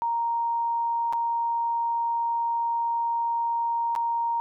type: tone with dropouts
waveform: sine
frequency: 932.3 Hz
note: A#5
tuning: in tune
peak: -23 dBFS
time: 0.02-4.4 s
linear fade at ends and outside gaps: 0 ms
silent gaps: 1.126-1.133 / 3.952-3.961 s
effects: none